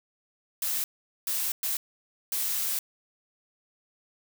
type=noise bursts at uneven times; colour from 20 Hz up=blue; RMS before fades=-29 dBFS; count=4; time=0.62-0.84 / 1.27-1.52 / 1.63-1.77 / 2.32-2.79 s; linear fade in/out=2 ms; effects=none